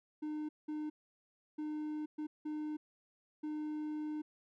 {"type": "tone bursts at uneven times", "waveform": "triangle", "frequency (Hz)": 304.1, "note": "D#4", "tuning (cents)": -40, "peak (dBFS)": -35, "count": 6, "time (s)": [[0.22, 0.49], [0.68, 0.9], [1.58, 2.06], [2.18, 2.27], [2.45, 2.77], [3.43, 4.22]], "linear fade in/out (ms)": 10, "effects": []}